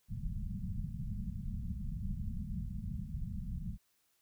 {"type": "low-pass noise", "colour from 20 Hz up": "pink", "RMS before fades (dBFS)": -39, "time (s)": [0.08, 3.78], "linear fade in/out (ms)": 50, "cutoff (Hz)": 220, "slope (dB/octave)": 96, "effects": ["white hiss -75 dBFS RMS until 4.21 s"]}